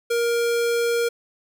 square tone, 470 Hz, A#4, 14 cents sharp, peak -20 dBFS, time 0.1-1.09 s, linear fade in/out 10 ms, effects none

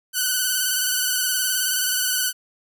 5% pulse tone with vibrato, 1500 Hz, F#6, 23 cents sharp, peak -9 dBFS, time 0.13-2.33 s, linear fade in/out 50 ms, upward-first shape square, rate 19 Hz, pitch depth 29 cents each way, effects none

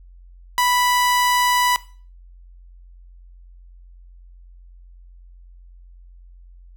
sawtooth tone, 987 Hz, B5, 1 cent flat, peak -12 dBFS, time 0.58-1.76 s, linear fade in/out 0 ms, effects noise-tail reverb RT60 0.4 s tail -18 dB re dry + added 44 Hz sine -42 dBFS peak until 6.76 s

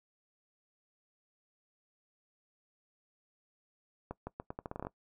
accelerating click train, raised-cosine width 1 ms, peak -25 dBFS, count 12, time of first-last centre 4.11-4.869 s, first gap 160 ms, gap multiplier 0.81, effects noise-tail reverb RT60 0.1 s tail -20 dB re dry

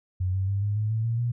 sine tone with pitch steps, 92 / 95.52 / 99.17 / 102.97 / 106.91 / 111 / 115.25 / 119.65 Hz, F#2 / G2 / G2 / G#2 / A2 / A2 / A#2 / A#2, -9 / -44 / +21 / -14 / -49 / +16 / -19 / +46 cents, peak -23 dBFS, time 0.2-1.32 s, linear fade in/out 10 ms, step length 140 ms, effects none

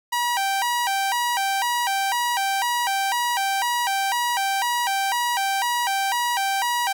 sawtooth tone with vibrato, 868 Hz, A5, 24 cents flat, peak -17 dBFS, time 0.12-6.93 s, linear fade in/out 10 ms, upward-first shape square, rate 2 Hz, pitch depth 180 cents each way, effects none

